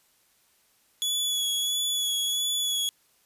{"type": "tone with vibrato", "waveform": "sawtooth", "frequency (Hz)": 3393, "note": "G#7", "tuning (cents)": 36, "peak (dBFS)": -22, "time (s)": [1.02, 2.89], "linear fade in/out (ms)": 0, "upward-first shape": "sine", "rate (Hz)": 1.5, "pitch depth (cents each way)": 23, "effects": ["white hiss -65 dBFS RMS until 3.25 s", "resampled to 32000 Hz"]}